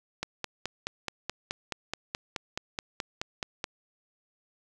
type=click train; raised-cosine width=0.2 ms; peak=-14 dBFS; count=17; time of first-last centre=0.23-3.642 s; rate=4.69 Hz; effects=none